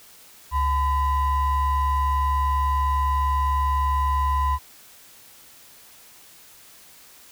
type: ring-modulated tone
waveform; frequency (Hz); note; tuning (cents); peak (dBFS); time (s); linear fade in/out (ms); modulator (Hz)
triangle; 470; A#4; +14; -14; 0.51-4.59; 50; 540
effects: white hiss -49 dBFS RMS until 7.31 s